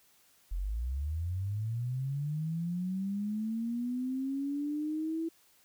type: linear sweep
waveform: sine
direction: up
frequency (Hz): 40.88 to 330.4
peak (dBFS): -31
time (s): 0.51-5.29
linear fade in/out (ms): 10
effects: white hiss -65 dBFS RMS until 5.64 s